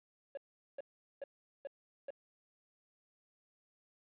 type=tone bursts; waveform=triangle; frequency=557 Hz; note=C#5; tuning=8 cents sharp; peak=-38 dBFS; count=5; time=0.35-2.105 s; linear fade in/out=2 ms; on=23 ms; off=410 ms; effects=resampled to 8000 Hz + 11-bit